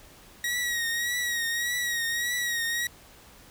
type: tone with vibrato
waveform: sawtooth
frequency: 1899 Hz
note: A#6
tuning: 32 cents sharp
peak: -23 dBFS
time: 0.44-2.87 s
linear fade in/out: 2 ms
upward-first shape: triangle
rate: 1.7 Hz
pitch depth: 57 cents each way
effects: pink hiss -52 dBFS RMS until 3.5 s